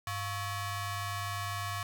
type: ring-modulated tone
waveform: sawtooth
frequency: 604 Hz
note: D5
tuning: 48 cents sharp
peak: -27 dBFS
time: 0.07-1.83 s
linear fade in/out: 2 ms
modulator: 504 Hz
effects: none